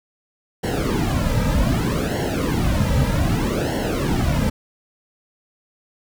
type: noise with flanger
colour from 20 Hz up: brown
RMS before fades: -20 dBFS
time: 0.63-4.5 s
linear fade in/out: 10 ms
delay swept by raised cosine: 0.81 to 2.81 ms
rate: 0.64 Hz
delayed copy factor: -0.95
effects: none